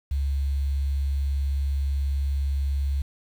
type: tone with quantisation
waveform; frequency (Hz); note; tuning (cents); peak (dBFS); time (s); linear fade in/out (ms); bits
sine; 69.3; C#2; 0; -22; 0.11-3.02; 5; 8
effects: none